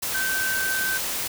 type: tone in noise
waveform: sine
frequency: 1544 Hz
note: G6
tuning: 27 cents flat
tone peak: -24 dBFS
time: 0.14-0.98 s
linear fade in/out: 10 ms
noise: white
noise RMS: -28 dBFS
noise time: 0.02-1.28 s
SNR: +1 dB
effects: none